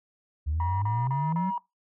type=exponential sweep; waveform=sine; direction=up; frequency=72.3 to 192.3 Hz; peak=-24 dBFS; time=0.46-1.51 s; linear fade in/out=20 ms
type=tone bursts; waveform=sine; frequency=958 Hz; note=A#5; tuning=47 cents sharp; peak=-26 dBFS; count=4; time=0.6-1.579 s; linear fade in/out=2 ms; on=220 ms; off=33 ms
effects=noise-tail reverb RT60 0.2 s tail -21 dB re dry + tanh soft clip ceiling -20 dBFS